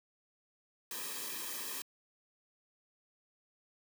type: noise with comb filter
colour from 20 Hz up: white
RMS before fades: -41 dBFS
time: 0.91-1.82 s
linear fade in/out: 2 ms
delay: 1.4 ms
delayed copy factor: -0.75
effects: high-pass 200 Hz 12 dB/octave